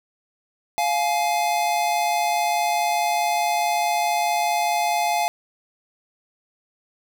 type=tone pair together; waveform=square; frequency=698.5 / 843.2 Hz; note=F5 / G#5; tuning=0 / +26 cents; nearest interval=minor third; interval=326 cents; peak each=-23 dBFS; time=0.78-5.28 s; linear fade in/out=0 ms; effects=none